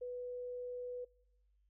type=tone; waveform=sine; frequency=493.9 Hz; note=B4; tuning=in tune; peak=-40 dBFS; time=0.01-1.05 s; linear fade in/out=10 ms; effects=noise-tail reverb RT60 1.0 s tail -26 dB re dry + added 50 Hz sine -70 dBFS peak until 1.69 s